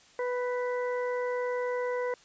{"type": "harmonic tone with a mistuned harmonic", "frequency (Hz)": 493.9, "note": "B4", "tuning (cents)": 0, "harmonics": [1, 2, 3, 4], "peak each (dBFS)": [-29, -37, -43, -41], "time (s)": [0.19, 2.14], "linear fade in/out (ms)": 2, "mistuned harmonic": 3, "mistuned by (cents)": 18, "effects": ["white hiss -58 dBFS RMS until 2.24 s", "resampled to 16000 Hz"]}